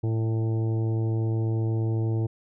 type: harmonic tone with a mistuned harmonic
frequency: 111.8 Hz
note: A2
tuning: 28 cents sharp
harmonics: 1 / 2 / 3 / 4 / 5 / 6 / 7 / 8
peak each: -23 / -40 / -32 / -38 / -47 / -48 / -47 / -52 dBFS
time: 0.03-2.27 s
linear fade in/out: 10 ms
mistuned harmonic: 6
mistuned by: -16 cents
effects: none